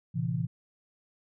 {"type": "tone cluster", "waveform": "sine", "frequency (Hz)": [115.5, 134.6, 167.8], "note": ["A#2", "C3", "E3"], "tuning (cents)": [-16, 49, 31], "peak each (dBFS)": [-33, -32, -31], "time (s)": [0.14, 0.47], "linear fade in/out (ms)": 20, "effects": []}